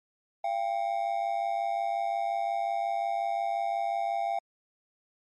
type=ring-modulated tone; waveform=triangle; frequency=738 Hz; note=F#5; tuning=5 cents flat; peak=-22 dBFS; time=0.44-4.39 s; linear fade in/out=5 ms; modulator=52.8 Hz; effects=MP3 48 kbps